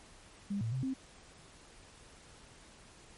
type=tone with pitch steps; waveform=sine; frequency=201.2 / 113.3 / 130.4 / 264.1 Hz; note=G3 / A#2 / C3 / C4; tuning=+45 / -49 / -5 / +16 cents; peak=-32 dBFS; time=0.5-0.94 s; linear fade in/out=10 ms; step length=110 ms; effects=pink hiss -57 dBFS RMS until 3.17 s + MP3 48 kbps